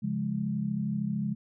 sine chord, Db major, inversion none, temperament equal, 138.59 / 174.61 / 207.7 Hz, Db3 / F3 / Ab3, 0 / 0 / 0 cents, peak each -34 / -34 / -30 dBFS, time 0.02-1.35 s, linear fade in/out 20 ms, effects none

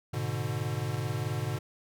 square chord, G# diminished, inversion none, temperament equal with one note detuned, 103.83 / 122.26 / 146.83 Hz, G#2 / B2 / D3, 0 / -17 / 0 cents, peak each -36 / -34 / -36 dBFS, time 0.13-1.59 s, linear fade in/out 10 ms, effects none

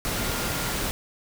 sine tone in noise, 1406 Hz, F6, 11 cents sharp, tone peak -38 dBFS, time 0.17-0.73 s, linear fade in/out 0 ms, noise pink, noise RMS -28 dBFS, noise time 0.05-0.91 s, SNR -13 dB, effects none

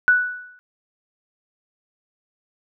sine tone with exponential decay, 1480 Hz, F#6, in tune, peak -9 dBFS, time 0.08-0.59 s, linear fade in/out 0 ms, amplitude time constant 110 ms, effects none

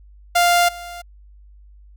sawtooth tone with level steps, 698.5 Hz, F5, in tune, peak -9 / -28 dBFS, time 0.35-1.02 s, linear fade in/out 10 ms, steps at 0.68 s, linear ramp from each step 10 ms, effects added 50 Hz sine -43 dBFS peak until 1.96 s

